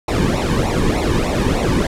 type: noise with flanger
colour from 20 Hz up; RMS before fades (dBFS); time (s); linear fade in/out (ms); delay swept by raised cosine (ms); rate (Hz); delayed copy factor
brown; -17; 0.08-1.87; 5; 0.62 to 1.52; 3.3; -0.8
effects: low-pass 10000 Hz 12 dB/octave